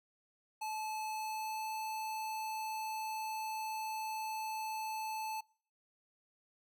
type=tone with pitch glide; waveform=square; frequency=866 to 873 Hz; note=A5 to A5; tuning=-28 to -14 cents; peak=-38 dBFS; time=0.61-5.41 s; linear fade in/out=10 ms; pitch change=+14 cents; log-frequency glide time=1.09-1.69 s; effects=noise-tail reverb RT60 0.5 s tail -24 dB re dry